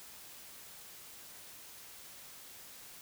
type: silence
effects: white hiss -52 dBFS RMS until 3.01 s